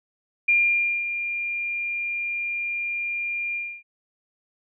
sine tone with ADSR envelope, 2400 Hz, D7, 37 cents sharp, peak -15 dBFS, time 0.48-3.83 s, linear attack 8 ms, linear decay 550 ms, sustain -10 dB, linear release 280 ms, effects none

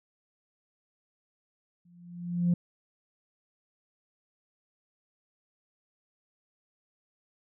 sine tone with exponential growth, 174.4 Hz, F3, 2 cents flat, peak -18 dBFS, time 1.85-2.54 s, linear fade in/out 5 ms, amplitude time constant 150 ms, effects tanh soft clip ceiling -18 dBFS

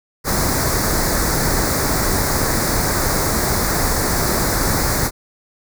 pink band-stop noise, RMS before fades -18 dBFS, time 0.24-5.11 s, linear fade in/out 50 ms, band 2100 to 4200 Hz, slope 48 dB/octave, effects none

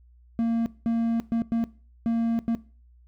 triangle tone bursts at uneven times, 230 Hz, A#3, 23 cents flat, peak -19 dBFS, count 6, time 0.39-0.66 / 0.86-1.2 / 1.32-1.42 / 1.52-1.64 / 2.06-2.39 / 2.48-2.55 s, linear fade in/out 0 ms, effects noise-tail reverb RT60 0.4 s tail -20 dB re dry + added 60 Hz sine -52 dBFS peak until 3.07 s

